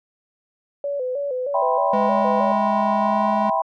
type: tone with vibrato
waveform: sine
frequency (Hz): 536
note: C5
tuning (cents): +42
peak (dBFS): -22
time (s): 0.84-2.52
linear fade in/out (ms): 2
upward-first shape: square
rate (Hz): 3.2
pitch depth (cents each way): 100
type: chord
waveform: sine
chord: C major seventh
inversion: first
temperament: just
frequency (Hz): 654.1 / 784.9 / 981.1 / 1046.5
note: E5 / G5 / B5 / C6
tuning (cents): -14 / +2 / -12 / 0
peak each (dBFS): -23 / -23 / -22 / -27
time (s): 1.54-3.62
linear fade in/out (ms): 5
type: tone with pitch glide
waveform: square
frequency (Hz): 207.7 to 210.1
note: G#3 to G#3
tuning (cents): 0 to +20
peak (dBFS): -24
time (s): 1.93-3.5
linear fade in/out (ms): 5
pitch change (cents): +20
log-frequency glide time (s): 2.98-3.24
effects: low-pass 3000 Hz 12 dB/octave